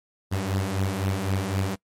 sawtooth beating tone pair, 94 / 97.9 Hz, F#2 / G2, +28 / -2 cents, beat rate 3.9 Hz, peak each -24 / -22 dBFS, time 0.31-1.76 s, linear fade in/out 20 ms, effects noise-tail reverb RT60 0.1 s tail -24 dB re dry + MP3 64 kbps

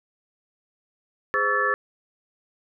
sine tone cluster, 412.2 / 515 / 1129 / 1325 / 1738 Hz, G#4 / C5 / C#6 / E6 / A6, -13 / -28 / +31 / +9 / -22 cents, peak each -30 / -29 / -26 / -27 / -23 dBFS, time 1.34-1.74 s, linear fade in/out 0 ms, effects none

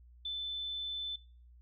sine tone, 3520 Hz, A7, in tune, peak -35 dBFS, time 0.25-1.16 s, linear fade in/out 5 ms, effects noise-tail reverb RT60 0.4 s tail -22 dB re dry + added 60 Hz sine -55 dBFS peak until 1.61 s

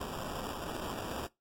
white noise with sample-and-hold, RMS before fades -39 dBFS, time 0-1.27 s, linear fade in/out 5 ms, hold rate 2100 Hz, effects noise-tail reverb RT60 0.2 s tail -21 dB re dry + AAC 64 kbps

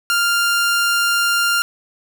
sawtooth tone, 1396.9 Hz, F6, in tune, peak -11 dBFS, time 0.1-1.62 s, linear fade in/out 0 ms, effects none

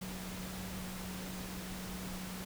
sine tone in noise, 185 Hz, F#3, in tune, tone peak -43 dBFS, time 0.01-2.45 s, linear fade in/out 10 ms, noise pink, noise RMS -45 dBFS, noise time 0.01-2.45 s, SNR -1 dB, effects none

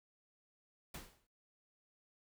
pink noise with exponential decay, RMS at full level -44 dBFS, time 0.94-1.27 s, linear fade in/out 5 ms, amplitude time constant 70 ms, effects noise-tail reverb RT60 0.3 s tail -23 dB re dry

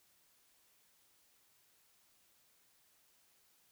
silence, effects white hiss -71 dBFS RMS until 3.71 s

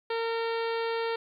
harmonic tone, 457.7 Hz, A#4, 32 cents flat, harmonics 1 / 2 / 3 / 4 / 5 / 6 / 7 / 8 / 9 / 10, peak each -29 / -35 / -39 / -41 / -43 / -45 / -46 / -47 / -48 / -49 dBFS, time 0.1-1.16 s, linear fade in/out 5 ms, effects 11-bit

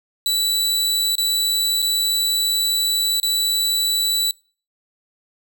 sawtooth tone with dropouts, 3951 Hz, B7, in tune, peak -14 dBFS, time 0.26-4.31 s, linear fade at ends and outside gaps 1 ms, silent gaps 1.154-1.181 / 1.82-1.825 / 3.2-3.23 s, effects noise-tail reverb RT60 0.4 s tail -25 dB re dry

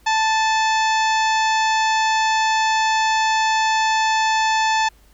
harmonic tone with a mistuned harmonic, 880 Hz, A5, in tune, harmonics 1 / 2 / 3 / 4 / 5 / 6 / 7 / 8, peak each -17 / -23 / -27 / -29 / -31 / -33 / -34 / -35 dBFS, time 0.06-4.89 s, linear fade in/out 10 ms, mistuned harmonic 3, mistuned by -34 cents, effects added 50 Hz sine -50 dBFS peak until 5.13 s + pink hiss -56 dBFS RMS until 5.13 s

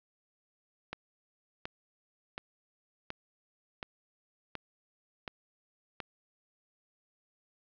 click train, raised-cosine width 0.3 ms, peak -21 dBFS, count 8, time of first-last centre 0.93-6.002 s, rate 1.38 Hz, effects low-pass 5000 Hz 12 dB/octave + 10-bit

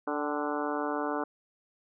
harmonic tone with a mistuned harmonic, 146.83 Hz, D3, in tune, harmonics 2 / 3 / 4 / 5 / 6 / 7 / 8 / 9 / 10, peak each -34 / -36 / -37 / -38 / -39 / -39 / -40 / -41 / -41 dBFS, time 0.07-1.24 s, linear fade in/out 5 ms, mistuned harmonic 5, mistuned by +58 cents, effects none

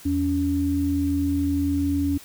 sine tone pair together, 84 / 283 Hz, E2 / C#4, +33 / +36 cents, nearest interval octave + major sixth, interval 2103 cents, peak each -26 / -21 dBFS, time 0.05-2.18 s, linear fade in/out 10 ms, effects white hiss -46 dBFS RMS until 2.24 s

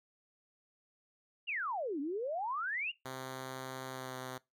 sine exponential two-way sweep, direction down then up, 2939 to 270 to 2939 Hz, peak -34 dBFS, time 1.47-2.92 s, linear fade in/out 20 ms, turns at 2 s
5% pulse tone with pitch glide, 130.9 to 129.1 Hz, C3 to C3, +1 to -23 cents, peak -30 dBFS, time 3.05-4.38 s, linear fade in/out 5 ms, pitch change -24 cents, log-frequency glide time 3.88-4.16 s
effects noise-tail reverb RT60 0.2 s tail -21 dB re dry

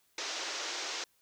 white band-pass noise, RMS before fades -38 dBFS, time 0.18-1.04 s, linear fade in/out 2 ms, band 310 to 6500 Hz, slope 48 dB/octave, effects white hiss -71 dBFS RMS until 1.21 s

